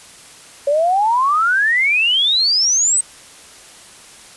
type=exponential sweep; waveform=sine; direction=up; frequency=554.4 to 8372 Hz; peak=-12 dBFS; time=0.67-3.01 s; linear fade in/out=5 ms; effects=white hiss -41 dBFS RMS until 4.36 s + resampled to 24000 Hz